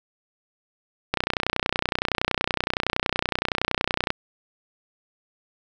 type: click train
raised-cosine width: 0.3 ms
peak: -5 dBFS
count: 92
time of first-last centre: 1.14-4.104 s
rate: 30.7 Hz
effects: none